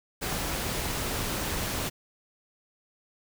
pink noise, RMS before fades -31 dBFS, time 0.21-1.9 s, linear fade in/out 20 ms, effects none

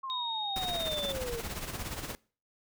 sine exponential sweep, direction down, 1088 to 451.4 Hz, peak -35 dBFS, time 0.03-1.41 s, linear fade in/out 10 ms
sine tone with pitch glide, 3729 to 3540 Hz, A#7 to A7, 0 to +10 cents, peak -33 dBFS, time 0.1-1.12 s, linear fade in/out 0 ms, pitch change -90 cents, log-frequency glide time 0.77-0.97 s
pink noise with tremolo, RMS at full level -36 dBFS, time 0.56-2.15 s, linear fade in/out 0 ms, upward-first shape sine, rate 17 Hz, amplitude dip 60%
effects noise-tail reverb RT60 0.4 s tail -23 dB re dry

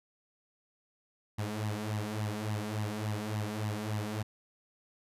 sawtooth tone with flanger, 106.3 Hz, G#2, 41 cents sharp, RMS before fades -35 dBFS, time 1.38-4.23 s, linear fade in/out 10 ms, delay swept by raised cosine 1 to 4.5 ms, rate 3.5 Hz, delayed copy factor +0.7, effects resampled to 32000 Hz

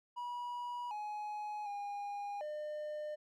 triangle tone with pitch steps, 970 / 840 / 813 / 603 Hz, B5 / G#5 / G#5 / D5, -31 / +19 / -37 / +46 cents, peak -37 dBFS, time 0.16-3.16 s, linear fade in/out 20 ms, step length 750 ms, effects none

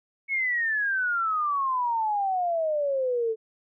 sine exponential sweep, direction down, 2217 to 436.5 Hz, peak -23 dBFS, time 0.28-3.36 s, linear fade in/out 50 ms, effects none

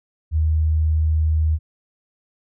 sine tone, 78.4 Hz, D#2, 14 cents sharp, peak -15 dBFS, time 0.31-1.59 s, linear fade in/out 50 ms, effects none

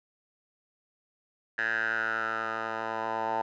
10% pulse tone with band-pass filter sweep, 112 Hz, A2, 31 cents sharp, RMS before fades -31 dBFS, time 1.58-3.42 s, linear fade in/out 5 ms, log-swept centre 1700 to 900 Hz, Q 7.2, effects resampled to 16000 Hz

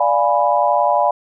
sine chord, D diminished seventh, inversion none, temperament equal, 587.3 / 698.5 / 830.6 / 987.8 Hz, D5 / F5 / Ab5 / Cb6, 0 / 0 / 0 / 0 cents, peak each -18 dBFS, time 0-1.11 s, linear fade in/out 5 ms, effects none

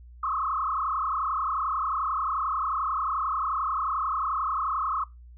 sine tone with frequency modulation, 1186 Hz, D6, 17 cents sharp, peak -25 dBFS, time 0.23-5.04 s, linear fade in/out 5 ms, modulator 31.3 Hz, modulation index 4, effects noise-tail reverb RT60 0.2 s tail -21 dB re dry + added 60 Hz sine -45 dBFS peak until 5.37 s

